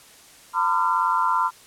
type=tone cluster; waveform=sine; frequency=915 / 1013 / 1191 / 1369 Hz; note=A#5 / B5 / D6 / F6; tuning=-32 / +44 / +24 / -35 cents; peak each=-25 / -21 / -28 / -25 dBFS; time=0.53-1.51 s; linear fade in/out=50 ms; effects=white hiss -49 dBFS RMS until 1.66 s + low-pass 11000 Hz 12 dB/octave